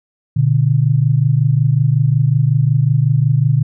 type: tone pair together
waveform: sine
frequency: 120.95 / 146.4 Hz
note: B2 / D3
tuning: -36 / -5 cents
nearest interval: minor third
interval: 331 cents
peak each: -13 dBFS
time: 0.36-3.63 s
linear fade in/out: 10 ms
effects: none